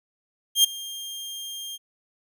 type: tone with ADSR envelope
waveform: sawtooth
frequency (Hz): 3204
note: G7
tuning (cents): +37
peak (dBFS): -9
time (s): 0.55-1.78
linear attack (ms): 91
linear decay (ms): 8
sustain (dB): -21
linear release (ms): 32
effects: none